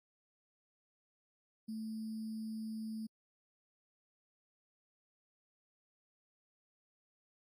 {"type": "tone with sample-and-hold", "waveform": "sine", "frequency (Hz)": 220, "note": "A3", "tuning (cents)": 0, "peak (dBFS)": -39, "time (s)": [1.68, 3.07], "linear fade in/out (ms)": 10, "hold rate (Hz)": 4900, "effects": ["AAC 64 kbps"]}